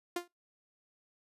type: tone with exponential decay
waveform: sawtooth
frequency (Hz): 350.2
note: F4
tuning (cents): +5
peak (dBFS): -26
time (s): 0.16-0.28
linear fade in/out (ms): 5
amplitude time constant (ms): 26
effects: noise-tail reverb RT60 0.2 s tail -24 dB re dry + resampled to 32000 Hz